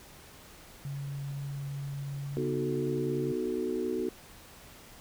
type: tone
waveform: sine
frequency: 140.1 Hz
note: C#3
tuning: 19 cents sharp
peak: -34 dBFS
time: 0.85-3.32 s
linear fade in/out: 2 ms
type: chord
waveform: sine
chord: B dominant seventh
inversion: none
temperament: equal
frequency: 246.9 / 311.1 / 370 / 440 Hz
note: B3 / D#4 / F#4 / A4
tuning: 0 / 0 / 0 / 0 cents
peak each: -36 / -37 / -32 / -36 dBFS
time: 2.37-4.09 s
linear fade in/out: 0 ms
effects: pink hiss -52 dBFS RMS until 5 s